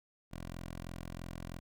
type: tone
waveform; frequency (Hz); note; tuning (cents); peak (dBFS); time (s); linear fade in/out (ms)
10% pulse; 43.05; F1; -24; -34; 0.31-1.6; 20
effects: none